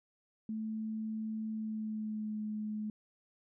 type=tone with pitch glide; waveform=sine; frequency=218.8 to 213.3 Hz; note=A3 to G#3; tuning=-9 to +46 cents; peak=-35 dBFS; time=0.49-2.9 s; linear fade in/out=2 ms; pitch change=-45 cents; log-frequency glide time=1.5-2.41 s; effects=none